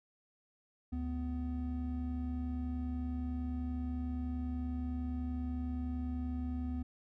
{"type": "tone pair together", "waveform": "triangle", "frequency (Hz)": [73.13, 250], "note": ["D2", "B3"], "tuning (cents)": [-7, 21], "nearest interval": "octave + major sixth", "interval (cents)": 2128, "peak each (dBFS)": [-35, -36], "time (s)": [0.92, 6.83], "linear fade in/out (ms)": 10, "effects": []}